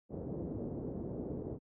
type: low-pass noise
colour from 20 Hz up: white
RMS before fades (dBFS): -40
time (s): 0.09-1.59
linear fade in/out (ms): 50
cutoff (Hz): 450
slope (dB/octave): 24
effects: high-pass 60 Hz 12 dB/octave